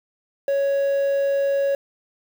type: tone with quantisation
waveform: triangle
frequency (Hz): 555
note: C#5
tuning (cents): +2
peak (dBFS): -16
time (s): 0.48-1.75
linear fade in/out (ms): 2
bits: 7
effects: none